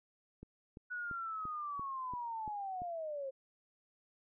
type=click train; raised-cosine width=3 ms; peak=-36 dBFS; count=8; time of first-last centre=0.43-2.819 s; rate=2.93 Hz
type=linear sweep; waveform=sine; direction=down; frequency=1480 to 523.3 Hz; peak=-38 dBFS; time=0.9-3.31 s; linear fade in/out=20 ms
effects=none